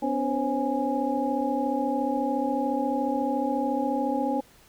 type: tone cluster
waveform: sine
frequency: 253.1 / 287.2 / 505 / 542 / 828 Hz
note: B3 / D4 / B4 / C#5 / G#5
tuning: +43 / -39 / +39 / -39 / -5 cents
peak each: -29 / -29 / -35 / -31 / -29 dBFS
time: 0.02-4.41 s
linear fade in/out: 10 ms
effects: pink hiss -56 dBFS RMS until 4.68 s